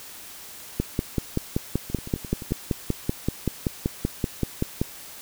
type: two click trains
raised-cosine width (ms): 3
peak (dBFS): -22 / -9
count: 8 / 22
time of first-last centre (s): 1.9-2.509 / 0.8-4.815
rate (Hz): 11.5 / 5.23
effects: white hiss -42 dBFS RMS until 5.21 s